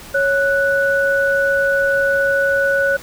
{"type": "tone pair together", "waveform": "sine", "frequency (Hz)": [553, 1480], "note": ["C#5", "F#6"], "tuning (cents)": [-4, 0], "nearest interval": "octave + perfect fourth", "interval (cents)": 1704, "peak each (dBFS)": -16, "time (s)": [0.14, 2.97], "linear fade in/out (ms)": 10, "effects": ["pink hiss -37 dBFS RMS until 3.02 s"]}